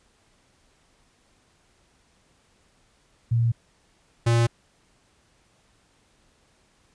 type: tone pair in turn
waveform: sine / square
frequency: 116.54 / 117.1 Hz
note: A#2 / A#2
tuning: 0 / +8 cents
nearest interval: unison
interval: 8 cents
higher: second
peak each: -18 dBFS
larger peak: neither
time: 3.31-3.52 / 4.26-4.47 s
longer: neither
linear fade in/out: 10 ms
effects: pink hiss -63 dBFS RMS until 6.94 s + resampled to 22050 Hz